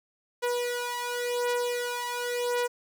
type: beating tone pair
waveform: sawtooth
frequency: 485.9 / 486.82 Hz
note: B4 / B4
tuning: -28 / -25 cents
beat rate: 0.92 Hz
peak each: -26 / -28 dBFS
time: 0.42-2.68 s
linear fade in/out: 20 ms
effects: none